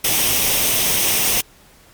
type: noise with comb filter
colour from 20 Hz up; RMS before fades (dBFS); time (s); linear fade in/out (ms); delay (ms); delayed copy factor
white; -17; 0.04-1.41; 5; 0.34; +0.5
effects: pink hiss -49 dBFS RMS until 1.93 s + MP3 96 kbps